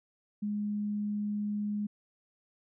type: tone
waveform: sine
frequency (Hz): 207.7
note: G#3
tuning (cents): 0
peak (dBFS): -30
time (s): 0.42-1.87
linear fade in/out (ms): 10
effects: none